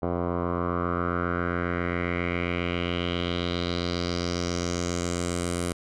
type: tone with low-pass filter sweep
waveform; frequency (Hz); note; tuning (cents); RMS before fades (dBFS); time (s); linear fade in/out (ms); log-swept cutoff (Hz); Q
10% pulse; 87.4; F2; +2; -28; 0.02-5.73; 10; 840 to 9600; 3.7
effects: none